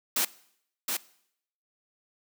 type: noise with echo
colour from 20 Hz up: white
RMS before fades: -26 dBFS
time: 0.16-0.25 s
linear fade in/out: 5 ms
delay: 720 ms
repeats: 1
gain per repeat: -4 dB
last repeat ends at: 0.97 s
effects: noise-tail reverb RT60 0.7 s tail -20 dB re dry + high-pass 200 Hz 12 dB/octave